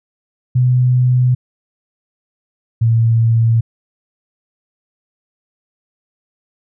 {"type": "tone pair in turn", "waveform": "sine", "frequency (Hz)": [125.6, 114.46], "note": ["B2", "A#2"], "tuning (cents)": [30, -31], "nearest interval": "major second", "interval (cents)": 161, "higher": "first", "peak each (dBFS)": -9, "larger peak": "neither", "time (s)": [[0.55, 1.35], [2.81, 3.61]], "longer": "neither", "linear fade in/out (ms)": 10, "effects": []}